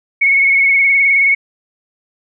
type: tone with vibrato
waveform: sine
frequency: 2204 Hz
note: C#7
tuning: 11 cents flat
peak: -8 dBFS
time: 0.21-1.35 s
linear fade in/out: 10 ms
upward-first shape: sine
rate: 19 Hz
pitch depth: 32 cents each way
effects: none